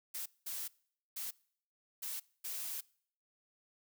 blue noise bursts at uneven times, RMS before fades -41 dBFS, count 5, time 0.14-0.26 / 0.46-0.68 / 1.16-1.31 / 2.02-2.2 / 2.44-2.81 s, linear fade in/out 10 ms, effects noise-tail reverb RT60 0.6 s tail -24 dB re dry

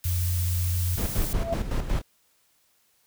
blue noise, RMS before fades -34 dBFS, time 0.04-1.33 s, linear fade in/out 0 ms
sine tone, 88.5 Hz, F2, 23 cents sharp, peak -23 dBFS, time 0.05-0.96 s, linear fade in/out 5 ms
brown noise with tremolo, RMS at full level -25 dBFS, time 0.97-2.02 s, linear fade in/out 10 ms, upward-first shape square, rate 5.4 Hz, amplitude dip 60%
sine tone with exponential growth, 670 Hz, E5, 28 cents sharp, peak -21 dBFS, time 1.27-1.54 s, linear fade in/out 2 ms, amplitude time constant 58 ms
effects white hiss -66 dBFS RMS until 3.06 s

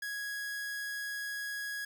45% pulse tone, 1661.2 Hz, G#6, in tune, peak -36 dBFS, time 0.02-1.85 s, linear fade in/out 5 ms, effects none

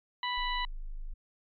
harmonic tone, 987.8 Hz, B5, in tune, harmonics 1 / 2 / 3 / 4, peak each -33 / -36 / -38 / -39 dBFS, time 0.23-0.65 s, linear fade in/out 2 ms
sine tone, 25.96 Hz, G#0, in tune, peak -35 dBFS, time 0.37-1.14 s, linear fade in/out 10 ms
effects MP3 96 kbps

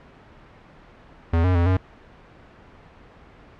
square tone with pitch steps, 83.4 / 91.3 / 86.2 / 92.8 Hz, E2 / F#2 / F2 / F#2, +21 / -23 / -22 / +6 cents, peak -17 dBFS, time 1.33-1.77 s, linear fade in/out 5 ms, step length 110 ms, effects pink hiss -48 dBFS RMS until 3.59 s + low-pass 2000 Hz 12 dB/octave

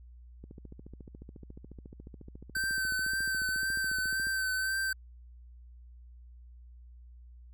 click train, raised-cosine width 3 ms, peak -34 dBFS, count 55, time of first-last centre 0.44-4.27 s, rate 14.1 Hz
square tone with vibrato, 1542 Hz, G6, 29 cents flat, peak -30 dBFS, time 2.55-4.93 s, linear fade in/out 5 ms, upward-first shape triangle, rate 1.9 Hz, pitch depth 32 cents each way
effects added 60 Hz sine -49 dBFS peak until 7.53 s

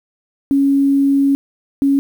sine tone pair in turn, 277.2 / 277.2 Hz, C#4 / C#4, 0 / 0 cents, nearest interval unison, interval 0 cents, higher neither, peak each -10 dBFS, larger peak neither, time 0.51-1.35 / 1.82-1.99 s, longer first, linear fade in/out 0 ms, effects 7-bit

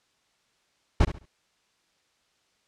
brown noise with echo, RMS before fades -18 dBFS, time 1-1.05 s, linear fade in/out 5 ms, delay 69 ms, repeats 3, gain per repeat -12 dB, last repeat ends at 1.257 s, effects white hiss -69 dBFS RMS until 2.67 s + low-pass 6000 Hz 12 dB/octave

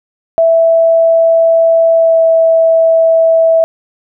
sine tone with pitch glide, 659.3 to 654.4 Hz, E5 to E5, 0 to -13 cents, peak -5 dBFS, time 0.38-3.64 s, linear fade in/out 0 ms, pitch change -13 cents, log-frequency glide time 1.94-2.21 s, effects none

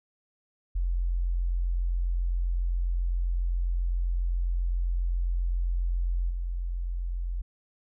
sine tone with level steps, 43.74 Hz, F1, 3 cents sharp, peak -24 / -28 dBFS, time 0.75-7.42 s, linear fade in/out 10 ms, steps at 6.29 s, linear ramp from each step 20 ms, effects none

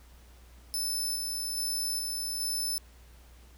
20% pulse tone with tremolo, 5274 Hz, E8, in tune, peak -24 dBFS, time 0.74-2.78 s, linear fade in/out 0 ms, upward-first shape square, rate 1.2 Hz, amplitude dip 25%, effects added 60 Hz sine -52 dBFS peak until 3.57 s + pink hiss -60 dBFS RMS until 3.57 s

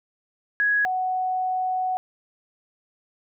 sine tone pair in turn, 1667 / 742.6 Hz, G#6 / F#5, +6 / +6 cents, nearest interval octave + major second, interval 1400 cents, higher first, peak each -18 / -22 dBFS, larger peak first, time 0.6-0.85 / 0.85-1.97 s, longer second, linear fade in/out 0 ms, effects none

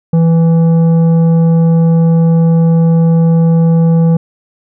sine tone with tanh clipping, 165.2 Hz, E3, 4 cents sharp, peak -7 dBFS, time 0.13-4.17 s, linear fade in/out 5 ms, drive 9 dB, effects none

